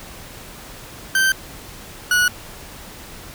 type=tone pair in turn; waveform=40% pulse; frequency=1556 / 1464.4 Hz; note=G6 / F#6; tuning=-13 / -18 cents; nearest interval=minor second; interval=105 cents; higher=first; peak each=-13 dBFS; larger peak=neither; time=1.15-1.32 / 2.11-2.28 s; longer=neither; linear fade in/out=2 ms; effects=pink hiss -38 dBFS RMS until 3.34 s